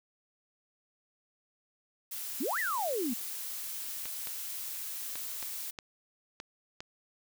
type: noise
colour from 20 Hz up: blue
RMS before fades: -39 dBFS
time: 2.11-5.71 s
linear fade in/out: 10 ms
type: exponential two-way sweep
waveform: sine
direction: up then down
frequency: 220 to 2045 to 220 Hz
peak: -30 dBFS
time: 2.4-3.14 s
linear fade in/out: 10 ms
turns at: 2.59 s
type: clicks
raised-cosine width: 0.2 ms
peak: -23 dBFS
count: 7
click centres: 4.056 / 4.272 / 5.156 / 5.427 / 5.788 / 6.401 / 6.805 s
effects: none